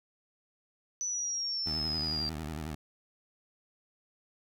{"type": "linear sweep", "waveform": "sine", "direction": "down", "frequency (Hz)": [6000, 4699], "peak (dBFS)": -31, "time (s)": [1.01, 2.29], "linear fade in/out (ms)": 0}
{"type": "tone with vibrato", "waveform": "15% pulse", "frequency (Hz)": 77.5, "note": "D#2", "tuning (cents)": -6, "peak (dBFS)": -30, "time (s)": [1.66, 2.75], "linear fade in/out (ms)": 5, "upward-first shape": "sine", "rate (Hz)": 11, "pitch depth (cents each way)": 120}
{"effects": []}